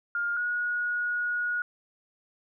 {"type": "tone pair in turn", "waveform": "sine", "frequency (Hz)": [1411, 1449.8], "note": ["F6", "F#6"], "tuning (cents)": [17, -36], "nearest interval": "unison", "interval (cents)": 47, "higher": "second", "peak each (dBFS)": [-26, -26], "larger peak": "neither", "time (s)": [[0.15, 0.37], [0.37, 1.62]], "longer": "second", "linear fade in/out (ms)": 2, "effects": []}